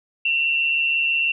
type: tone pair together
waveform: sine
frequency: 2708 / 2854 Hz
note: E7 / F7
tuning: +46 / +37 cents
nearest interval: minor second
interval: 91 cents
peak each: -18 / -28 dBFS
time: 0.25-1.32 s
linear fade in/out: 5 ms
effects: none